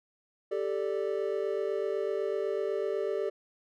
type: chord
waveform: triangle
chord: G suspended second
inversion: none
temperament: equal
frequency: 392 / 440 / 587.3 Hz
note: G4 / A4 / D5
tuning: 0 / 0 / 0 cents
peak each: -30 / -31 / -33 dBFS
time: 0.51-3.3 s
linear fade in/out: 10 ms
effects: none